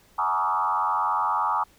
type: tone with frequency modulation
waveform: sine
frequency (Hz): 1043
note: C6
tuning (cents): -6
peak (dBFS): -21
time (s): 0.18-1.64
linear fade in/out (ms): 10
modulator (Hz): 89.8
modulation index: 2.7
effects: pink hiss -58 dBFS RMS until 1.78 s